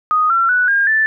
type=tone with pitch steps; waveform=sine; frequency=1244.5 / 1357.1 / 1480 / 1613.9 / 1760 Hz; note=D#6 / E6 / F#6 / G6 / A6; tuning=0 / +50 / 0 / +50 / 0 cents; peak=-11 dBFS; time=0.11-1.06 s; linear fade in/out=0 ms; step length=190 ms; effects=none